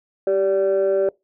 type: tone pair together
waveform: sine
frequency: 390.1 / 580 Hz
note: G4 / D5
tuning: -8 / -22 cents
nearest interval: perfect fifth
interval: 686 cents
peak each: -17 / -17 dBFS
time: 0.27-1.09 s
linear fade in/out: 2 ms
effects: noise-tail reverb RT60 0.2 s tail -23 dB re dry + tanh soft clip ceiling -12 dBFS